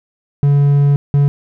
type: tone bursts at uneven times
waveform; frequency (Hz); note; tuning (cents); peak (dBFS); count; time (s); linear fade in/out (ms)
triangle; 142.5; C#3; +48; -6; 2; 0.43-0.96 / 1.14-1.28; 0
effects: none